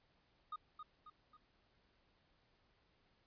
triangle tone with echo, 1236 Hz, D#6, 12 cents flat, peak -40 dBFS, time 0.52-0.56 s, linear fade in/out 5 ms, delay 270 ms, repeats 3, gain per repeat -6 dB, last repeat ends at 1.37 s, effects pink hiss -75 dBFS RMS until 3.26 s + resampled to 11025 Hz

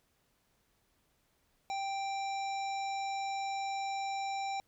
harmonic tone, 785 Hz, G5, 2 cents sharp, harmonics 1 / 3 / 5 / 7 / 9, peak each -34 / -44 / -48 / -51 / -53 dBFS, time 1.7-4.6 s, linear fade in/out 0 ms, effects pink hiss -74 dBFS RMS until 4.67 s

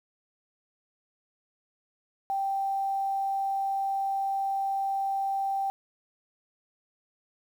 sine tone with quantisation, 783 Hz, G5, 2 cents flat, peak -26 dBFS, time 2.3-5.7 s, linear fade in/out 0 ms, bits 9, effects none

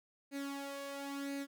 sawtooth tone with flanger, 279 Hz, C#4, 11 cents sharp, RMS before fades -42 dBFS, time 0.31-1.47 s, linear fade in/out 50 ms, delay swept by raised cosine 0.45 to 1.75 ms, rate 0.97 Hz, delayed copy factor +0.65, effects none

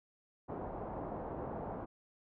white low-pass noise, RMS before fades -42 dBFS, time 0.48-1.86 s, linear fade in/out 20 ms, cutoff 860 Hz, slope 24 dB/octave, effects none

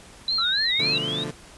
sine tone with vibrato, 3951 Hz, B7, in tune, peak -21 dBFS, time 0.28-0.98 s, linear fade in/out 2 ms, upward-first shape sine, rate 3.7 Hz, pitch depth 120 cents each way
sine exponential sweep, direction up, 1300 to 3867 Hz, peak -26 dBFS, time 0.38-1.24 s, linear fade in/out 5 ms
20% pulse chord, B half-diminished seventh, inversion none, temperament equal, 123.47 / 146.83 / 174.61 / 220 Hz, B2 / D3 / F3 / A3, 0 / 0 / 0 / 0 cents, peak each -32 / -28 / -31 / -32 dBFS, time 0.79-1.31 s, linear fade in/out 5 ms
effects pink hiss -47 dBFS RMS until 1.57 s + resampled to 24000 Hz

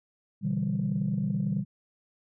sine chord, E minor seventh, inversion second, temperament equal, 123.47 / 146.83 / 164.81 / 196 Hz, B2 / D3 / E3 / G3, 0 / 0 / 0 / 0 cents, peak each -33 / -31 / -32 / -28 dBFS, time 0.41-1.65 s, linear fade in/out 50 ms, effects tanh soft clip ceiling -19 dBFS

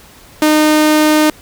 sawtooth tone, 306.2 Hz, D#4, 28 cents flat, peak -4 dBFS, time 0.42-1.3 s, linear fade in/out 2 ms, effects pink hiss -41 dBFS RMS until 1.41 s

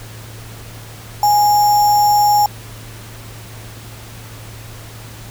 sine tone with sample-and-hold, 830.6 Hz, G#5, in tune, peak -9 dBFS, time 1.23-2.46 s, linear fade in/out 2 ms, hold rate 6300 Hz, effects added 111 Hz sine -34 dBFS peak until 5.3 s + pink hiss -37 dBFS RMS until 5.3 s

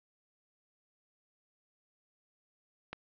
click, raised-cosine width 0.3 ms, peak -23 dBFS, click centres 2.93 s, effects low-pass 4000 Hz 12 dB/octave

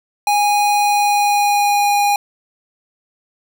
square tone with pitch glide, 824 to 816.9 Hz, G#5 to G#5, -14 to -29 cents, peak -13 dBFS, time 0.27-2.16 s, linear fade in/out 2 ms, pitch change -15 cents, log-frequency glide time 0.68-2 s, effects none

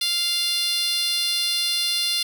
10% pulse tone with high-pass filter, 698.5 Hz, F5, in tune, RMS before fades -23 dBFS, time 0.01-2.23 s, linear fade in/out 5 ms, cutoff 3900 Hz, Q 2.1, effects none

